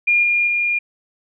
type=tone with level steps; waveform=sine; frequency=2415 Hz; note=D7; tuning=48 cents sharp; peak=-12 / -14 / -16 dBFS; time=0.07-0.79 s; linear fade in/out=10 ms; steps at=0.23 / 0.47 s; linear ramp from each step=5 ms; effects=none